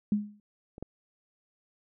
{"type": "tone with exponential decay", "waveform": "sine", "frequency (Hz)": 207.7, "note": "G#3", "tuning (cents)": 0, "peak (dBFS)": -20, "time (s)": [0.12, 0.4], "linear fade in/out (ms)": 2, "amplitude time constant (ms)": 59}
{"type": "clicks", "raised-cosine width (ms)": 2, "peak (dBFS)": [-31, -23], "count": 2, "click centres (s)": [0.781, 0.826]}
{"effects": []}